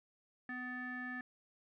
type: tone with low-pass filter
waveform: square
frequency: 250.2 Hz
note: B3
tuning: 23 cents sharp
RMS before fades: -43 dBFS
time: 0.49-1.21 s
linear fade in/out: 2 ms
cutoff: 1800 Hz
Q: 9.9
effects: none